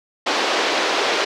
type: band-pass noise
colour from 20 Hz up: pink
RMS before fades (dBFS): -20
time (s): 0.26-1.25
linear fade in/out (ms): 10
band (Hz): 350 to 5200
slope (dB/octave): 24
effects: none